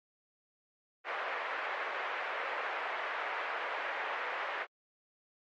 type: band-pass noise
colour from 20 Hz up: white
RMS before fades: -37 dBFS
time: 1.04-4.67 s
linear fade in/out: 50 ms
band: 480 to 2100 Hz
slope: 24 dB/octave
effects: MP3 48 kbps